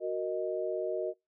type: chord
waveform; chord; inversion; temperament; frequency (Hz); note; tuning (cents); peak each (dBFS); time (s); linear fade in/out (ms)
sine; D# minor; first; equal; 370 / 466.2 / 622.3; F#4 / A#4 / D#5; 0 / 0 / 0; -34 / -36 / -34; 0-1.14; 50
effects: noise-tail reverb RT60 0.2 s tail -25 dB re dry